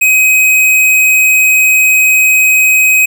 square tone, 2526 Hz, D#7, 26 cents sharp, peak -6 dBFS, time 0.01-3.06 s, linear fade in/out 10 ms, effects none

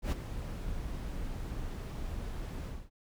brown noise with ADSR envelope, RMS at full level -26 dBFS, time 0.02-2.9 s, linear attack 100 ms, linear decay 16 ms, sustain -12 dB, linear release 240 ms, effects none

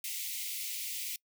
white high-pass noise, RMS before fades -38 dBFS, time 0.04-1.16 s, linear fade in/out 2 ms, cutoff 2000 Hz, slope 96 dB/octave, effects noise-tail reverb RT60 0.1 s tail -24 dB re dry

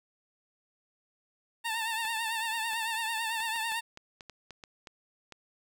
15% pulse tone with vibrato, 901 Hz, A5, 41 cents sharp, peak -24 dBFS, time 1.64-3.81 s, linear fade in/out 20 ms, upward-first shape triangle, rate 9 Hz, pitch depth 68 cents each way
clicks, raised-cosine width 0.2 ms, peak -28 dBFS, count 12, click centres 2.051 / 2.734 / 3.403 / 3.561 / 3.719 / 3.974 / 4.208 / 4.297 / 4.507 / 4.638 / 4.872 / 5.323 s
effects none

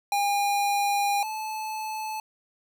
square tone pair in turn, 810 / 868.1 Hz, G#5 / A5, -43 / -24 cents, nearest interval minor second, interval 119 cents, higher second, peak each -23 / -31 dBFS, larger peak first, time 0.12-1.23 / 1.23-2.2 s, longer first, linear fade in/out 2 ms, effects none

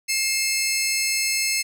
15% pulse tone pair together, 2132 / 2625 Hz, C7 / E7, +32 / -8 cents, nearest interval major third, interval 360 cents, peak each -17 dBFS, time 0.08-1.63 s, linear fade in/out 20 ms, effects none

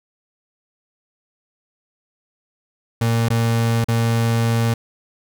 35% pulse tone with dropouts, 115.3 Hz, A#2, 19 cents flat, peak -14 dBFS, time 3.01-4.74 s, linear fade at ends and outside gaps 5 ms, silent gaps 3.287-3.302 / 3.844-3.884 s, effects none

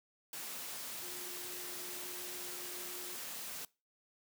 sine tone in noise, 358.4 Hz, F4, 45 cents sharp, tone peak -52 dBFS, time 1.02-3.15 s, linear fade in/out 2 ms, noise white, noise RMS -44 dBFS, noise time 0.33-3.65 s, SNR -11 dB, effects noise-tail reverb RT60 0.3 s tail -23 dB re dry + high-pass 150 Hz 12 dB/octave

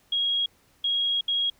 sine tone bursts at uneven times, 3291 Hz, G#7, 16 cents flat, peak -22 dBFS, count 3, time 0.12-0.46 / 0.84-1.21 / 1.28-1.5 s, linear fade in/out 5 ms, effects pink hiss -62 dBFS RMS until 1.59 s

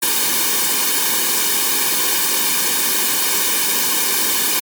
white noise with comb filter, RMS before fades -17 dBFS, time 0.02-4.6 s, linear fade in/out 10 ms, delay 1.5 ms, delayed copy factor -1, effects high-pass 200 Hz 12 dB/octave + MP3 96 kbps

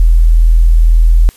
sine tone, 41 Hz, E1, 9 cents flat, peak -3 dBFS, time 0-1.29 s, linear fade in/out 0 ms, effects white hiss -42 dBFS RMS until 1.36 s + resampled to 32000 Hz

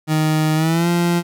30% pulse tone with pitch glide, 155.56 to 172.6 Hz, D#3 to F3, 0 to -20 cents, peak -12 dBFS, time 0.07-1.23 s, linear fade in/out 50 ms, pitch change +180 cents, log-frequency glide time 0.55-0.88 s, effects none

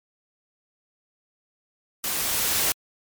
white noise with level ramp, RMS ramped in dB -27 to -22 dBFS, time 2.04-2.72 s, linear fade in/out 0 ms, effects MP3 96 kbps

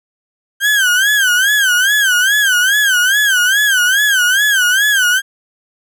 35% pulse tone with vibrato, 1568 Hz, G6, in tune, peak -8 dBFS, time 0.6-5.22 s, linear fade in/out 50 ms, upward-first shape sine, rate 2.4 Hz, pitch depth 150 cents each way, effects none

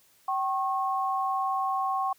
sine tone pair together, 769 / 1087.5 Hz, G5 / C#6, -33 / -33 cents, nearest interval tritone, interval 600 cents, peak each -28 / -28 dBFS, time 0.28-2.13 s, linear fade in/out 5 ms, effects white hiss -62 dBFS RMS until 2.18 s

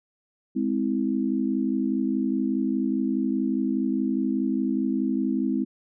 sine chord, Ab augmented, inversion none, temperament just, 207.7 / 259.6 / 324.5 Hz, Ab3 / C4 / E4, 0 / -13 / -27 cents, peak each -27 / -25 / -28 dBFS, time 0.55-5.65 s, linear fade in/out 20 ms, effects none

